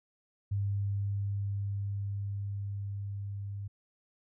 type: tone with level ramp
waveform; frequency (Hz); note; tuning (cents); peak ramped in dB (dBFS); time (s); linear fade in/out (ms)
sine; 100.2; G2; +38; -28 to -36; 0.51-3.68; 10
effects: none